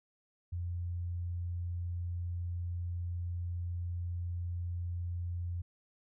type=tone; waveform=sine; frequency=87.3 Hz; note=F2; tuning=in tune; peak=-34 dBFS; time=0.52-5.62 s; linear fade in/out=10 ms; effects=none